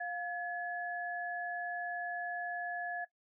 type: tone pair together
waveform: sine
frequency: 705 / 1703.1 Hz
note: F5 / G#6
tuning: +16 / +43 cents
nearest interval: octave + minor third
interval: 1527 cents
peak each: -39 / -37 dBFS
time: 0-3.05 s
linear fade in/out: 10 ms
effects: noise-tail reverb RT60 0.1 s tail -19 dB re dry